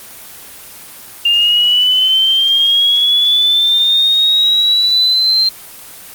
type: linear sweep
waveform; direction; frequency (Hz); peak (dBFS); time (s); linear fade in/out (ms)
sine; up; 2794 to 4154; -8; 1.25-5.49; 5
effects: white hiss -34 dBFS RMS until 6.14 s + Opus 24 kbps